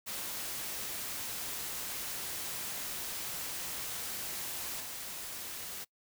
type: noise with level steps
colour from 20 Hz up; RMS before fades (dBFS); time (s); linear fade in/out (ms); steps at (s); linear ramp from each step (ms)
white; -39 / -42; 0.06-5.85; 20; 4.8; 5
effects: noise-tail reverb RT60 0.1 s tail -24 dB re dry